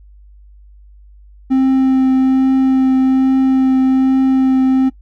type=tone with vibrato; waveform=triangle; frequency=263.1 Hz; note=C4; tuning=10 cents sharp; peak=-7 dBFS; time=1.5-4.9 s; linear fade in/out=20 ms; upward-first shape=triangle; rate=1.2 Hz; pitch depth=11 cents each way; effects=noise-tail reverb RT60 0.1 s tail -20 dB re dry + added 50 Hz sine -39 dBFS peak until 5.01 s